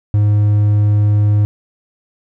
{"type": "tone", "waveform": "triangle", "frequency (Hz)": 104.1, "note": "G#2", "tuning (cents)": 5, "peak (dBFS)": -7, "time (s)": [0.14, 1.45], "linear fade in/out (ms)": 0, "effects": []}